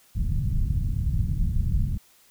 pink low-pass noise, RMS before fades -24 dBFS, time 0.15-1.98 s, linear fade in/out 10 ms, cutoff 150 Hz, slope 24 dB/octave, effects white hiss -58 dBFS RMS until 2.3 s

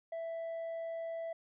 sine tone with tanh clipping, 661 Hz, E5, 5 cents sharp, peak -38 dBFS, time 0.12-1.33 s, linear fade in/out 5 ms, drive 3 dB, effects none

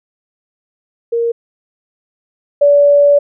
sine tone pair in turn, 466.2 / 575.1 Hz, A#4 / D5, 0 / -36 cents, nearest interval major third, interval 364 cents, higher second, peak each -12 / -5 dBFS, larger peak second, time 1.12-1.32 / 2.61-3.19 s, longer second, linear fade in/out 10 ms, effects none

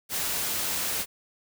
white noise, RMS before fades -29 dBFS, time 0.09-1.06 s, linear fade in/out 50 ms, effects none

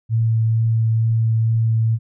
sine tone with vibrato, 112.8 Hz, A2, 44 cents sharp, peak -14 dBFS, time 0.09-1.99 s, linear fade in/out 50 ms, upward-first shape triangle, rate 2.2 Hz, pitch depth 12 cents each way, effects none

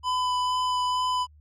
square tone with vibrato, 1002 Hz, B5, 25 cents sharp, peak -24 dBFS, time 0.03-1.27 s, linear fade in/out 50 ms, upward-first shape sine, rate 2.2 Hz, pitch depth 9 cents each way, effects added 75 Hz sine -51 dBFS peak until 1.4 s + low-pass 6000 Hz 12 dB/octave

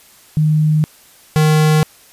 sine / square tone pair in turn, 153.9 / 154.45 Hz, D#3 / D#3, -19 / -12 cents, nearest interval unison, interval 7 cents, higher second, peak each -10 dBFS, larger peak neither, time 0.37-0.84 / 1.36-1.83 s, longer neither, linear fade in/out 0 ms, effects white hiss -46 dBFS RMS until 2.12 s + resampled to 32000 Hz

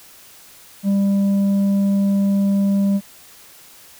triangle tone with tanh clipping, 198.3 Hz, G3, 20 cents sharp, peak -15 dBFS, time 0.83-3.01 s, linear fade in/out 50 ms, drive 9 dB, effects white hiss -45 dBFS RMS until 3.99 s

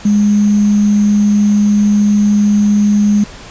sine tone with sample-and-hold, 206.7 Hz, G#3, 8 cents flat, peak -7 dBFS, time 0.05-3.24 s, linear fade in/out 5 ms, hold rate 6300 Hz, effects pink hiss -33 dBFS RMS until 3.5 s + resampled to 16000 Hz

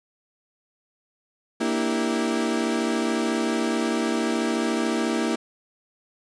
35% pulse chord, E half-diminished seventh, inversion second, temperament equal with one note detuned, 233.1 / 293.7 / 327.4 / 392 Hz, Bb3 / D4 / E4 / G4, 0 / 0 / -12 / 0 cents, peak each -24 / -29 / -25 / -29 dBFS, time 1.6-5.36 s, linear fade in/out 10 ms, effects resampled to 22050 Hz

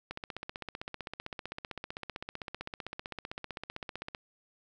click train, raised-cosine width 0.3 ms, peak -22 dBFS, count 64, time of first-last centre 0.11-4.148 s, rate 15.6 Hz, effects none

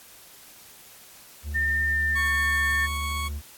triangle tone with vibrato, 73.42 Hz, D2, in tune, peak -27 dBFS, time 1.43-3.42 s, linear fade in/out 50 ms, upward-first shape sine, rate 3 Hz, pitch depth 14 cents each way
sine tone with pitch glide, 1808 to 1791.4 Hz, A6 to A6, +47 to +31 cents, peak -22 dBFS, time 1.54-2.87 s, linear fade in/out 20 ms, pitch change -16 cents, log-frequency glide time 1.82-2.25 s
20% pulse tone, 1108.7 Hz, C#6, in tune, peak -24 dBFS, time 2.15-3.29 s, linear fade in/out 20 ms
effects white hiss -49 dBFS RMS until 3.57 s + AAC 64 kbps

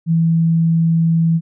sine tone, 164.7 Hz, E3, 1 cent flat, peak -11 dBFS, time 0.06-1.41 s, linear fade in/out 50 ms, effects none

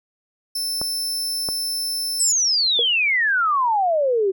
sawtooth tone, 5300 Hz, E8, 9 cents sharp, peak -20 dBFS, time 0.55-2.32 s, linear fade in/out 5 ms
clicks, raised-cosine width 1 ms, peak -14 dBFS, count 2, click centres 0.815 / 1.488 s
sine exponential sweep, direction down, 8280 to 370 Hz, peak -16 dBFS, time 2.19-4.32 s, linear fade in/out 20 ms
sine tone with exponential decay, 469.7 Hz, A#4, 13 cents sharp, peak -18 dBFS, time 2.79-2.88 s, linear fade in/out 1 ms, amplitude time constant 19 ms
effects none

